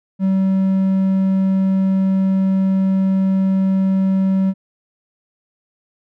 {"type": "tone", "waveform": "triangle", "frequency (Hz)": 191.3, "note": "G3", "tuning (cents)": -42, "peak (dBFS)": -11, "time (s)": [0.19, 4.54], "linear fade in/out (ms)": 50, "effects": []}